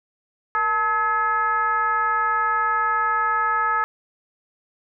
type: tone with frequency modulation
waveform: sine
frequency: 1287 Hz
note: E6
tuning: 42 cents flat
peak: -18 dBFS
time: 0.55-3.84 s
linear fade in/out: 0 ms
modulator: 407 Hz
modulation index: 1
effects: none